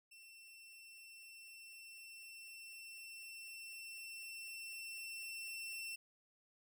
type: tone with level ramp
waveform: sawtooth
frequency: 2696 Hz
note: E7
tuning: 38 cents sharp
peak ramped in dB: -54 to -40 dBFS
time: 0.11-5.96 s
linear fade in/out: 10 ms
effects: none